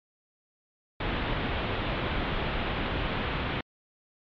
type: low-pass noise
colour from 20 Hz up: pink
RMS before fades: -30 dBFS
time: 1-3.61 s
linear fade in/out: 5 ms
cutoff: 3600 Hz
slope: 48 dB/octave
effects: MP3 64 kbps